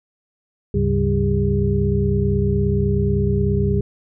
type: tone cluster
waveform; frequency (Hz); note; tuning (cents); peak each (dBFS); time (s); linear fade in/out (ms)
sine; 71.4 / 101 / 137.3 / 194.9 / 404; D2 / G#2 / C#3 / G3 / G#4; -48 / -48 / -16 / -10 / -48; -22; 0.74-3.81; 5
effects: none